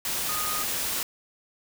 sine tone in noise, 1240 Hz, D#6, 6 cents flat, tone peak -32 dBFS, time 0.29-0.63 s, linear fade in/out 2 ms, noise white, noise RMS -29 dBFS, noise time 0.05-1.03 s, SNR -6 dB, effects none

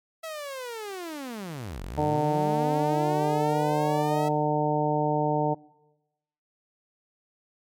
sawtooth linear two-way sweep, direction down then up, 657 to 38.02 to 657 Hz, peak -30 dBFS, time 0.23-4.29 s, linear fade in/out 10 ms, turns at 1.83 s
harmonic tone, 150 Hz, D3, 37 cents sharp, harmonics 1 / 2 / 3 / 4 / 5 / 6, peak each -29 / -29 / -29 / -29 / -29 / -29 dBFS, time 1.97-5.55 s, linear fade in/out 20 ms
effects noise-tail reverb RT60 1.0 s tail -23 dB re dry + MP3 96 kbps

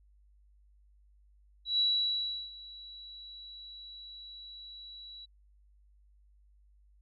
sine tone with ADSR envelope, 3918 Hz, B7, 15 cents flat, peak -24 dBFS, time 1.65-5.26 s, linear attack 140 ms, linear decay 710 ms, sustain -21 dB, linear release 17 ms, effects added 50 Hz sine -60 dBFS peak until 7.01 s

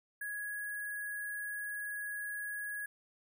sine tone with sample-and-hold, 1669 Hz, G#6, 8 cents sharp, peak -37 dBFS, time 0.21-2.86 s, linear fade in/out 5 ms, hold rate 11025 Hz, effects none

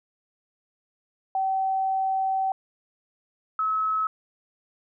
sine tone pair in turn, 767 / 1289.9 Hz, G5 / E6, -38 / -38 cents, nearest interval major sixth, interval 900 cents, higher second, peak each -22 dBFS, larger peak neither, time 1.35-2.52 / 3.59-4.07 s, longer first, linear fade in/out 2 ms, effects none

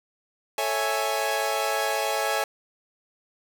sawtooth chord, A major seventh, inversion none, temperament equal, 440 / 554.4 / 659.3 / 830.6 Hz, A4 / C#5 / E5 / G#5, 0 / 0 / 0 / 0 cents, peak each -28 / -26 / -26 / -24 dBFS, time 0.58-2.44 s, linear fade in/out 2 ms, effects 8-bit

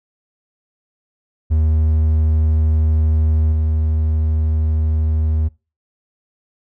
triangle tone with level steps, 78.2 Hz, D#2, 9 cents sharp, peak -10 / -12 dBFS, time 1.5-5.49 s, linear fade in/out 20 ms, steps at 3.52 s, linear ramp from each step 5 ms, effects noise-tail reverb RT60 0.3 s tail -23 dB re dry

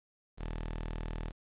sawtooth tone, 39.97 Hz, D#1, 47 cents sharp, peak -32 dBFS, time 0.37-1.33 s, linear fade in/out 50 ms, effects resampled to 8000 Hz + 10-bit

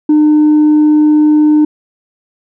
triangle tone with tanh clipping, 302.7 Hz, D#4, 48 cents flat, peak -5 dBFS, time 0.09-1.65 s, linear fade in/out 5 ms, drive 6 dB, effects none

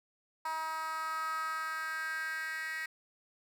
10% pulse tone with high-pass filter sweep, 318.2 Hz, D#4, 39 cents sharp, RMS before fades -37 dBFS, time 0.45-2.86 s, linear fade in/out 5 ms, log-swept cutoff 1000 to 1900 Hz, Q 5.3, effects none

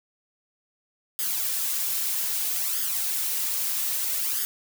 blue noise with flanger, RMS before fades -27 dBFS, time 1.19-4.45 s, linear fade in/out 0 ms, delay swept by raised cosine 0.6 to 5.2 ms, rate 0.62 Hz, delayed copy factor +0.65, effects none

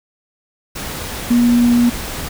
sine tone in noise, 239.8 Hz, A#3, 49 cents sharp, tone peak -9 dBFS, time 1.3-1.9 s, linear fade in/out 10 ms, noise pink, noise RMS -26 dBFS, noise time 0.75-2.29 s, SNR +14 dB, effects none

